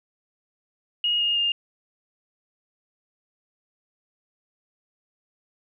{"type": "tone with pitch steps", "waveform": "sine", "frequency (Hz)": [2875, 2845, 2816], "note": ["F7", "F7", "F7"], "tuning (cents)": [50, 31, 14], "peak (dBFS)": -20, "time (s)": [1.04, 1.52], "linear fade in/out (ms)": 2, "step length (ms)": 160, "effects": []}